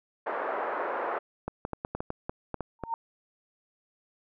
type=band-pass noise; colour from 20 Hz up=pink; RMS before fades=-32 dBFS; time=0.26-1.19 s; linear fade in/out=10 ms; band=430 to 1500 Hz; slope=24 dB/octave
type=clicks; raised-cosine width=1 ms; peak=-18 dBFS; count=11; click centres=1.48 / 1.651 / 1.733 / 1.849 / 1.95 / 2.005 / 2.104 / 2.295 / 2.543 / 2.607 / 2.837 s
type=tone with exponential growth; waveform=sine; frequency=917 Hz; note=A#5; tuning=29 cents flat; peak=-24 dBFS; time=2.79-2.94 s; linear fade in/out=1 ms; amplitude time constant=32 ms
effects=none